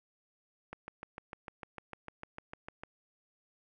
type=click train; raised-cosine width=0.5 ms; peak=-27 dBFS; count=15; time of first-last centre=0.73-2.835 s; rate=6.65 Hz; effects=none